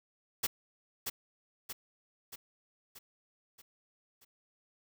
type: noise with echo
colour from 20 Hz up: white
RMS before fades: -31 dBFS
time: 0.43-0.47 s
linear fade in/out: 10 ms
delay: 630 ms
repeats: 6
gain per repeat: -5 dB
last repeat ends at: 4.25 s
effects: none